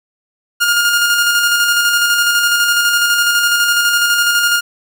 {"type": "tone with tremolo", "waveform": "sawtooth", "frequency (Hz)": 1416, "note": "F6", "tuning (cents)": 23, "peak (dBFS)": -6, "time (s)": [0.6, 4.61], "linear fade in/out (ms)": 20, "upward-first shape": "square", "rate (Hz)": 12, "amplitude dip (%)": 30, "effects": []}